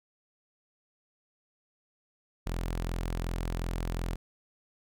sawtooth tone, 42.74 Hz, F1, 37 cents flat, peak -27 dBFS, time 2.46-4.16 s, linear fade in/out 10 ms, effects none

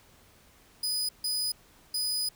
sawtooth tone bursts at uneven times, 4978 Hz, D#8, in tune, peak -25 dBFS, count 3, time 0.83-1.09 / 1.24-1.52 / 1.94-2.29 s, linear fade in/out 5 ms, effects pink hiss -59 dBFS RMS until 2.35 s

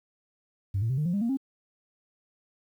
sine tone with pitch steps, 98 / 113.22 / 130.81 / 151.14 / 174.62 / 201.7 / 233.1 / 269.3 Hz, G2 / A2 / C3 / D#3 / F3 / G3 / A#3 / C#4, 0 / +50 / 0 / -50 / 0 / +50 / 0 / -50 cents, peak -23 dBFS, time 0.74-1.372 s, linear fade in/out 10 ms, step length 79 ms, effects tanh soft clip ceiling -21 dBFS + 10-bit

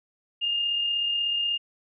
sine tone with amplitude modulation, 2823 Hz, F7, 18 cents sharp, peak -22 dBFS, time 0.41-1.58 s, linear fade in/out 20 ms, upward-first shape sine, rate 36.4 Hz, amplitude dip 30%, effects none

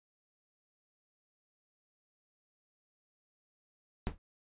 brown noise with exponential decay, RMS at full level -27 dBFS, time 4.07-4.18 s, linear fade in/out 0 ms, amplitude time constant 23 ms, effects resampled to 8000 Hz

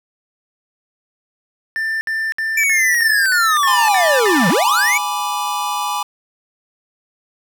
triangle tone bursts, 1783 Hz, A6, 22 cents sharp, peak -16 dBFS, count 9, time 1.76-4.506 s, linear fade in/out 0 ms, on 250 ms, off 62 ms
square linear two-way sweep, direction down then up, 2346 to 155.56 to 2346 Hz, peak -14 dBFS, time 2.57-4.98 s, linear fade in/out 5 ms, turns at 4.49 s
square chord, G# diminished, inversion none, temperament equal with one note detuned, 830.6 / 983.8 / 1174.7 Hz, G#5 / B5 / D6, 0 / -7 / 0 cents, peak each -24 dBFS, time 3.67-6.03 s, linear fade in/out 5 ms
effects none

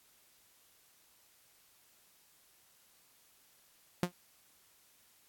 sawtooth tone with exponential decay, 177.4 Hz, F3, 27 cents sharp, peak -21 dBFS, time 4.03-4.12 s, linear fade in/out 2 ms, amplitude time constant 18 ms, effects white hiss -66 dBFS RMS until 5.28 s + AAC 64 kbps

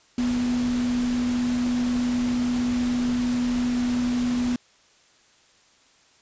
sine tone in noise, 245.1 Hz, B3, 13 cents flat, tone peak -21 dBFS, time 0.18-4.56 s, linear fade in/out 2 ms, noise pink, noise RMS -35 dBFS, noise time 0.18-4.56 s, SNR +11 dB, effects white hiss -58 dBFS RMS until 6.21 s + resampled to 16000 Hz

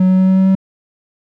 triangle tone with pitch steps, 185.5 / 186.57 / 187.66 / 188.74 / 189.84 / 190.94 Hz, F#3 / F#3 / F#3 / F#3 / F#3 / G3, +5 / +15 / +25 / +35 / +45 / -45 cents, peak -6 dBFS, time 0-0.552 s, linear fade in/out 5 ms, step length 92 ms, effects none

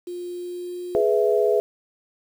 sine tone with pitch glide, 353.5 to 356.2 Hz, F4 to F4, +21 to +34 cents, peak -29 dBFS, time 0.07-1.01 s, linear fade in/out 5 ms, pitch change +13 cents, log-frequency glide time 0.31-0.81 s
sine chord, E major, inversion first, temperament equal with one note detuned, 418.9 / 493.9 / 659.3 Hz, G#4 / B4 / E5, +15 / 0 / 0 cents, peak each -19 / -22 / -23 dBFS, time 0.95-1.6 s, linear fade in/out 0 ms
effects 8-bit

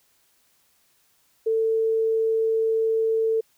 sine tone, 446.4 Hz, A4, 25 cents sharp, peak -19 dBFS, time 1.46-3.41 s, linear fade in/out 10 ms, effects white hiss -64 dBFS RMS until 3.57 s

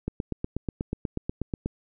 click train, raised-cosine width 3 ms, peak -15 dBFS, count 14, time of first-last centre 0.08-1.66 s, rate 8.23 Hz, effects none

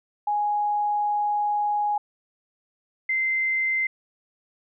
sine tone pair in turn, 830.6 / 2077 Hz, G#5 / C7, 0 / -13 cents, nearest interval octave + major third, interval 1587 cents, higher second, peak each -21 dBFS, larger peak neither, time 0.27-1.98 / 3.09-3.87 s, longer first, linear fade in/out 5 ms, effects none

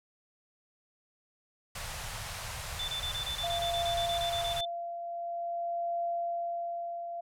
pink band-stop noise, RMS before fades -39 dBFS, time 1.75-4.61 s, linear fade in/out 5 ms, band 140 to 600 Hz, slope 24 dB/octave
sine tone bursts, 3528 Hz, A7, 4 cents sharp, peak -33 dBFS, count 16, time 2.79-4.652 s, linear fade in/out 5 ms, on 92 ms, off 26 ms
sine tone with tremolo, 687 Hz, F5, 29 cents flat, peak -29 dBFS, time 3.43-7.21 s, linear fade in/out 10 ms, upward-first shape triangle, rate 0.48 Hz, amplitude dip 55%
effects low-pass 12000 Hz 12 dB/octave

